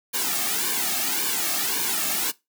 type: noise with flanger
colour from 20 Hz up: white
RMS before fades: -25 dBFS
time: 0.13-2.32 s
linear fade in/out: 20 ms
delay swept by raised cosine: 1.5 to 2.07 ms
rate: 1.8 Hz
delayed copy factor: -0.95
effects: noise-tail reverb RT60 0.2 s tail -20 dB re dry + high-pass 200 Hz 12 dB/octave